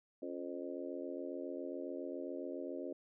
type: harmonic tone with a mistuned harmonic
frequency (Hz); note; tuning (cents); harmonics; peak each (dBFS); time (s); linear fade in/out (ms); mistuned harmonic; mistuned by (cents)
87.31; F2; 0; 3 / 4 / 5 / 6 / 7; -45 / -45 / -49 / -47 / -48; 0.22-2.93; 5; 3; +81
effects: none